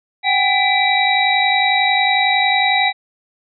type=tone cluster; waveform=sine; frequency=754 / 805 / 1998 / 2332 / 3849 Hz; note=F#5 / G5 / B6 / D7 / B7; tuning=+32 / +46 / +20 / -13 / -45 cents; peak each=-19 dBFS; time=0.23-2.93 s; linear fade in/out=50 ms; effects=none